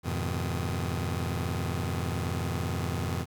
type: chord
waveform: sawtooth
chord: F half-diminished seventh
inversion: none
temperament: just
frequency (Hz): 87.31 / 104.77 / 125.72 / 157.15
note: F2 / Ab2 / Cb3 / Eb3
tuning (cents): 0 / +16 / +31 / +18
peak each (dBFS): -28 / -32 / -31 / -32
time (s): 0.03-3.26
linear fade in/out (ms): 50
effects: 10-bit